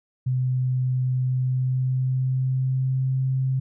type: tone with pitch glide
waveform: sine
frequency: 127.9 to 131.57 Hz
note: C3 to C3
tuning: -39 to +10 cents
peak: -20 dBFS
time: 0.26-3.6 s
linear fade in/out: 10 ms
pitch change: +49 cents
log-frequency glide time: 1.18-3.2 s
effects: none